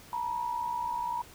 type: tone pair together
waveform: sine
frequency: 903.7 / 964 Hz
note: A5 / B5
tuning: +46 / -42 cents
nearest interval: minor second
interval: 112 cents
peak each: -36 / -31 dBFS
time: 0.13-1.22 s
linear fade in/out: 2 ms
effects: pink hiss -52 dBFS RMS until 1.34 s